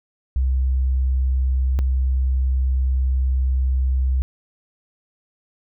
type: tone pair in turn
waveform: sine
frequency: 64.9 / 64.9 Hz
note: C2 / C2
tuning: -13 / -13 cents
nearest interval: unison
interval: 0 cents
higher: neither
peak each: -16 dBFS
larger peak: neither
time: 0.36-1.79 / 1.79-4.22 s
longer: second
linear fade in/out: 0 ms
effects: none